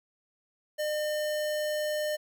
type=tone; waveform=square; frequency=605 Hz; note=D#5; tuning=49 cents flat; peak=-29 dBFS; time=0.78-2.17 s; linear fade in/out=20 ms; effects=11-bit